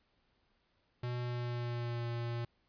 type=tone with pitch glide; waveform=square; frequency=122.3 to 118.27 Hz; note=B2 to A#2; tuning=-16 to +25 cents; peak=-36 dBFS; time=1.03-2.45 s; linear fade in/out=5 ms; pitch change=-59 cents; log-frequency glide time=1.2-2.08 s; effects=pink hiss -75 dBFS RMS until 2.68 s + resampled to 11025 Hz